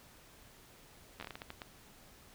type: slowing click train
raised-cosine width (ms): 0.3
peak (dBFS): -27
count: 10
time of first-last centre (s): 1.2-1.618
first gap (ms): 11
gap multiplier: 1.34
effects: pink hiss -59 dBFS RMS until 2.34 s